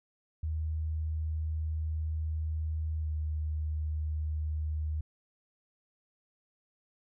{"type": "tone with pitch glide", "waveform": "sine", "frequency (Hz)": [78.5, 77.02], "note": ["D#2", "D#2"], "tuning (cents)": [16, -17], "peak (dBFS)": -30, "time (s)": [0.43, 5.01], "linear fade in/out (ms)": 5, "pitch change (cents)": -33, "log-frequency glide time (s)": [3.01, 3.08], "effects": []}